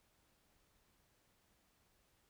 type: silence
effects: pink hiss -75 dBFS RMS until 2.29 s